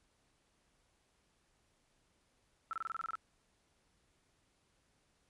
sine tone bursts, 1325 Hz, E6, 9 cents sharp, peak -36 dBFS, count 10, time 2.71-3.154 s, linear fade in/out 0 ms, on 21 ms, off 26 ms, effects pink hiss -75 dBFS RMS until 5.29 s + resampled to 24000 Hz

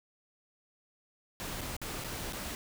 pink noise with dropouts, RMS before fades -39 dBFS, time 1.4-2.55 s, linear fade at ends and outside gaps 0 ms, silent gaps 1.609-1.614 / 1.766-1.816 / 2.039-2.045 / 2.325-2.332 s, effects none

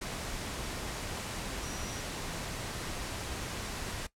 sine tone in noise, 5820 Hz, F#8, 29 cents flat, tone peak -45 dBFS, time 1.63-2.01 s, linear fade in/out 10 ms, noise pink, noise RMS -38 dBFS, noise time 0.01-4.07 s, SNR -10 dB, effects noise-tail reverb RT60 0.1 s tail -17 dB re dry + low-pass 10000 Hz 12 dB/octave

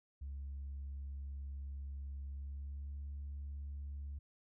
sine tone with pitch glide, 69.3 to 70.96 Hz, C#2 to C#2, 0 to +41 cents, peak -40 dBFS, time 0.21-4.19 s, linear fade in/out 10 ms, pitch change +41 cents, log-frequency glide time 2.31-2.95 s, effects tanh soft clip ceiling -39 dBFS

